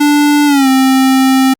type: tone with pitch glide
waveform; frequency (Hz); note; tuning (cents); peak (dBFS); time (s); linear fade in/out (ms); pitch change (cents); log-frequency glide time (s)
square; 292.9 to 264; D4 to C4; -5 to +16; -7; 0-1.54; 10; -179; 0.46-0.68
effects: Opus 48 kbps